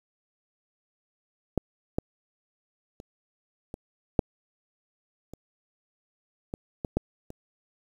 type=clicks; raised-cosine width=2 ms; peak=-10 / -12 / -29 / -23 / -6 / -28 / -19 / -17 / -10 / -27 dBFS; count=10; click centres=1.577 / 1.985 / 3.001 / 3.741 / 4.192 / 5.336 / 6.539 / 6.848 / 6.97 / 7.304 s; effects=8-bit